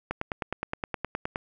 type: click train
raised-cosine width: 0.5 ms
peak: -14 dBFS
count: 13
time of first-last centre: 0.11-1.359 s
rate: 9.61 Hz
effects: none